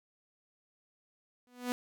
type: tone with exponential growth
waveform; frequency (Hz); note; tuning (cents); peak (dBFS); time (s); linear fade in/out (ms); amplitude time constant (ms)
sawtooth; 246.9; B3; 0; -24; 1.47-1.72; 0; 54
effects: none